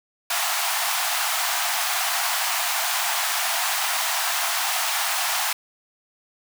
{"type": "high-pass noise", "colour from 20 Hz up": "pink", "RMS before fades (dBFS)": -24, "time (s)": [0.3, 5.53], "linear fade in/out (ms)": 5, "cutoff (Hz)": 670, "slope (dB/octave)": 96, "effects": []}